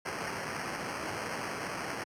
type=noise with sample-and-hold; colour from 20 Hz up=white; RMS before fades=-37 dBFS; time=0.05-2.04 s; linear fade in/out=10 ms; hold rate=3675 Hz; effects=high-pass 100 Hz 12 dB/octave + low-pass 10000 Hz 12 dB/octave